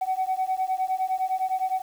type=beating tone pair; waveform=sine; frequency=748 / 757.8 Hz; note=F#5 / F#5; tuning=+19 / +41 cents; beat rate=9.8 Hz; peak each=-25 dBFS; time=0.01-1.82 s; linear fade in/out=10 ms; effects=tanh soft clip ceiling -19 dBFS + 8-bit